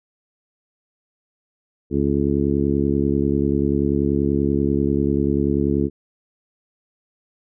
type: harmonic tone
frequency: 70.3 Hz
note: C#2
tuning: 25 cents sharp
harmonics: 1 / 2 / 3 / 4 / 5 / 6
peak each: -26 / -25 / -23 / -22 / -23 / -26 dBFS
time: 1.9-5.9 s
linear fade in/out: 50 ms
effects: none